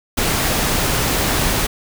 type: noise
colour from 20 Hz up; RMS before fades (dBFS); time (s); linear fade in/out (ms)
pink; -18; 0.17-1.67; 10
effects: none